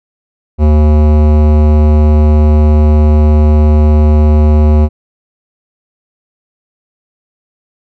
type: tone with hard clipping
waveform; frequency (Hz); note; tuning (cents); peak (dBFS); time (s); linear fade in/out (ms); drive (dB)
sine; 75.7; D#2; -47; -6; 0.58-4.89; 50; 17
effects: none